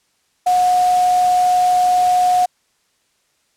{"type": "tone in noise", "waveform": "sine", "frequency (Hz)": 726, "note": "F#5", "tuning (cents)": -33, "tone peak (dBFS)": -11, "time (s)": [0.46, 2.46], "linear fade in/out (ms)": 10, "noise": "white", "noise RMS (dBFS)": -29, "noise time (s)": [0.46, 2.46], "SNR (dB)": 15, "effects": ["white hiss -63 dBFS RMS until 3.56 s", "low-pass 9000 Hz 12 dB/octave"]}